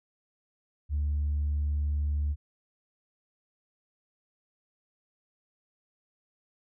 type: tone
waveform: sine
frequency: 73.42 Hz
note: D2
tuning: in tune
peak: -24 dBFS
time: 0.89-2.36 s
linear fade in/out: 50 ms
effects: tanh soft clip ceiling -23 dBFS

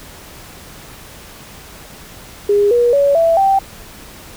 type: tone with pitch steps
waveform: sine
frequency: 408.3 / 480 / 564.2 / 663.3 / 779.7 Hz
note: G#4 / B4 / C#5 / E5 / G5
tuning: -29 / -49 / +30 / +11 / -10 cents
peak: -9 dBFS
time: 2.49-3.59 s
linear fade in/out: 5 ms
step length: 220 ms
effects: pink hiss -37 dBFS RMS until 4.36 s

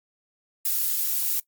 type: noise with high-pass filter sweep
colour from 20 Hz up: violet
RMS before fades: -25 dBFS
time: 0.65-1.4 s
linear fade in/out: 5 ms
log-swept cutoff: 260 to 520 Hz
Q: 0.87
effects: noise-tail reverb RT60 0.1 s tail -20 dB re dry + Opus 48 kbps

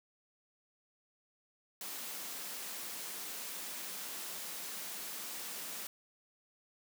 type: high-pass noise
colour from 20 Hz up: white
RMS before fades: -43 dBFS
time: 1.81-5.87 s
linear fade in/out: 2 ms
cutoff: 160 Hz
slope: 48 dB/octave
effects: none

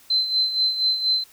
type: tone with tremolo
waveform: sine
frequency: 4075 Hz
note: C8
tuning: 47 cents flat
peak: -16 dBFS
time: 0.1-1.24 s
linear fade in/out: 5 ms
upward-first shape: sine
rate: 4.2 Hz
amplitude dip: 65%
effects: white hiss -52 dBFS RMS until 1.32 s

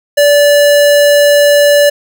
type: tone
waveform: square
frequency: 580 Hz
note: D5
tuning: 22 cents flat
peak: -5 dBFS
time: 0.17-1.9 s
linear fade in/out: 10 ms
effects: none

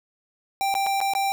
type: tone with dropouts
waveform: square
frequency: 786 Hz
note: G5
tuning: 4 cents sharp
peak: -22 dBFS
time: 0.61-1.32 s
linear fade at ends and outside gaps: 0 ms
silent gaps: 0.741-0.751 / 0.864-0.868 / 1.004-1.013 / 1.136-1.151 s
effects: none

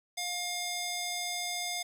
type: tone with band-pass filter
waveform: square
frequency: 711 Hz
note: F5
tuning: 31 cents sharp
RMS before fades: -35 dBFS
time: 0.17-1.83 s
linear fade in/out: 10 ms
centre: 6200 Hz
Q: 0.8
effects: 9-bit

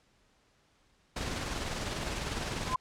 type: noise with tremolo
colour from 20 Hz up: pink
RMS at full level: -34 dBFS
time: 1.16-2.75 s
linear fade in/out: 5 ms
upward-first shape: square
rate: 20 Hz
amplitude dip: 30%
type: tone with exponential growth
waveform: sine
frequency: 1026 Hz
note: C6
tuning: 34 cents flat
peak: -23 dBFS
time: 2.63-2.76 s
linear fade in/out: 5 ms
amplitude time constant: 28 ms
effects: pink hiss -68 dBFS RMS until 2.8 s + low-pass 7000 Hz 12 dB/octave

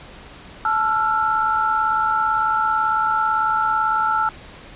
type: tone cluster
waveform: sine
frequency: 872 / 1337 / 1415 Hz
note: A5 / E6 / F6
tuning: -16 / +24 / +22 cents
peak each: -21 / -19 / -25 dBFS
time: 0.65-4.29 s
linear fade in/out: 2 ms
effects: pink hiss -41 dBFS RMS until 4.75 s + resampled to 8000 Hz

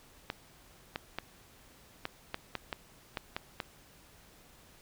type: clicks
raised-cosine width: 0.3 ms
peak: -18 dBFS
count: 10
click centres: 0.301 / 0.959 / 1.186 / 2.054 / 2.344 / 2.553 / 2.728 / 3.172 / 3.365 / 3.602 s
effects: pink hiss -59 dBFS RMS until 4.81 s

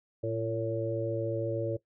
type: harmonic tone with a mistuned harmonic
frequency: 113.4 Hz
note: A#2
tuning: 47 cents flat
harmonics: 1 / 3 / 4 / 5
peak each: -35 / -35 / -34 / -33 dBFS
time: 0.23-1.77 s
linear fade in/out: 10 ms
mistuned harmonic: 5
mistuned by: -16 cents
effects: noise-tail reverb RT60 0.1 s tail -17 dB re dry

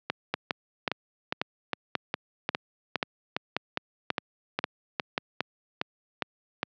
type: two click trains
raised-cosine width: 0.3 ms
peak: -9 / -10 dBFS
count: 10 / 17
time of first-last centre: 0.34-5.179 / 0.1-6.631 s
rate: 1.86 / 2.45 Hz
effects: high-pass 150 Hz 12 dB/octave + low-pass 5000 Hz 12 dB/octave

